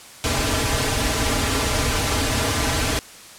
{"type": "noise with comb filter", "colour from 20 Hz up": "pink", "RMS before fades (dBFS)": -21, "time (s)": [0.24, 2.99], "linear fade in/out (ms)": 0, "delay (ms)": 5.5, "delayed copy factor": -0.9, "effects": ["white hiss -42 dBFS RMS until 3.38 s", "low-pass 10000 Hz 12 dB/octave"]}